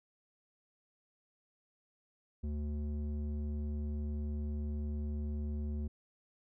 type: tone with low-pass filter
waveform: square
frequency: 74.1 Hz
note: D2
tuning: 16 cents sharp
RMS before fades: -37 dBFS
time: 2.43-5.88 s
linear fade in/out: 10 ms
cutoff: 270 Hz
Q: 1.2
effects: none